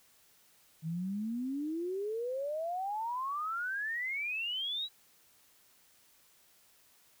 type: exponential sweep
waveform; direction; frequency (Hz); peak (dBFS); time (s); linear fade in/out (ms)
sine; up; 155.56 to 3951; -33; 0.82-4.89; 50
effects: white hiss -65 dBFS RMS until 7.2 s